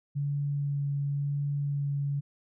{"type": "tone with vibrato", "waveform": "sine", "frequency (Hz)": 142.4, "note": "C#3", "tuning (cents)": 47, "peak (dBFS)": -27, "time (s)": [0.15, 2.21], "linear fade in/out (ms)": 20, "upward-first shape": "sine", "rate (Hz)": 0.94, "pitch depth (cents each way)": 10, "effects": []}